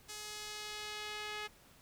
sawtooth tone with band-pass filter sweep, 421.8 Hz, G#4, 27 cents sharp, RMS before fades -44 dBFS, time 0.08-1.48 s, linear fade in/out 20 ms, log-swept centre 6800 to 2500 Hz, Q 0.95, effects pink hiss -62 dBFS RMS until 1.81 s

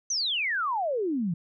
sine exponential sweep, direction down, 6272 to 158.6 Hz, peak -25 dBFS, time 0.1-1.34 s, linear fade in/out 5 ms, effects none

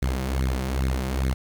sawtooth tone with flanger, 65.41 Hz, C2, in tune, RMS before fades -25 dBFS, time 0.02-1.34 s, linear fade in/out 5 ms, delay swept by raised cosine 0.49 to 5.69 ms, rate 2.4 Hz, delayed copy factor +0.8, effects 8-bit

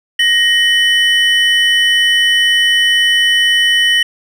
triangle tone pair together, 1878 / 3000 Hz, A#6 / F#7, +12 / +23 cents, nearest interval minor sixth, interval 811 cents, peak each -10 dBFS, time 0.19-4.03 s, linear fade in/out 5 ms, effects none

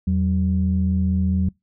sine tone pair together, 83.3 / 188.03 Hz, E2 / F#3, +19 / +28 cents, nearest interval octave + major second, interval 1409 cents, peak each -19 / -19 dBFS, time 0.07-1.49 s, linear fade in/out 5 ms, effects noise-tail reverb RT60 0.2 s tail -26 dB re dry + tanh soft clip ceiling -10 dBFS

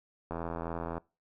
click train, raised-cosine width 1 ms, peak -22 dBFS, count 57, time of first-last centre 0.31-0.98 s, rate 83.6 Hz, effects noise-tail reverb RT60 0.3 s tail -24 dB re dry

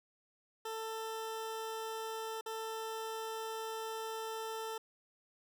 20% pulse tone with dropouts, 444.5 Hz, A4, 18 cents sharp, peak -34 dBFS, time 0.65-4.78 s, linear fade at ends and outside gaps 5 ms, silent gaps 2.411-2.46 s, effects none

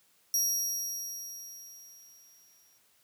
sawtooth tone with exponential decay, 5670 Hz, F8, 25 cents sharp, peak -22 dBFS, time 0.34-2.78 s, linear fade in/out 1 ms, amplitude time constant 530 ms, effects white hiss -67 dBFS RMS until 3.03 s + high-pass 60 Hz 12 dB/octave

